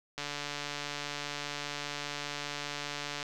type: click train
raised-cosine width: 0.2 ms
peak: -19 dBFS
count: 443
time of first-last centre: 0.18-3.228 s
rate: 145 Hz
effects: none